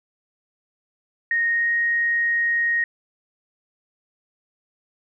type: tone with pitch glide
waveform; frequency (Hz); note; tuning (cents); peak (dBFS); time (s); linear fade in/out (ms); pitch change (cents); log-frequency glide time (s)
sine; 1859 to 1870.8; A#6 to A#6; -5 to +6; -18; 1.31-2.84; 2; +11; 1.48-1.72
effects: none